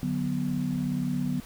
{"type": "chord", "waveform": "sine", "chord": "B minor", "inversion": "first", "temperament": "just", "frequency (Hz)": [148.16, 185.21, 246.9], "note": ["D3", "F#3", "B3"], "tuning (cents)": [16, 2, 0], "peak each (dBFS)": [-31, -31, -29], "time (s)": [0.03, 1.4], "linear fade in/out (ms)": 0, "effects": ["pink hiss -48 dBFS RMS until 1.45 s"]}